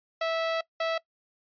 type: tone pair in turn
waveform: sawtooth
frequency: 655 / 655 Hz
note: E5 / E5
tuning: -11 / -11 cents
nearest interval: unison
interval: 0 cents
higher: neither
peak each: -22 / -22 dBFS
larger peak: neither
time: 0.21-0.61 / 0.8-0.98 s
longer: first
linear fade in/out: 5 ms
effects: noise-tail reverb RT60 0.1 s tail -21 dB re dry + resampled to 11025 Hz